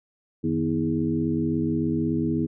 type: tone cluster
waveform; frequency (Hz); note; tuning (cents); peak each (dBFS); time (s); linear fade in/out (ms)
sine; 92.9 / 158.9 / 246 / 322.4 / 413; F#2 / D#3 / B3 / E4 / G#4; +7 / +37 / -7 / -38 / -10; -34 / -28 / -26 / -26 / -33; 0.43-2.47; 20
effects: none